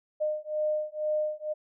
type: beating tone pair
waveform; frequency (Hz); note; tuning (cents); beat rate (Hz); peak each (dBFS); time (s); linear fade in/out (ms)
sine; 609 / 611.1; D#5 / D#5; -37 / -31; 2.1; -30; 0.2-1.54; 20
effects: none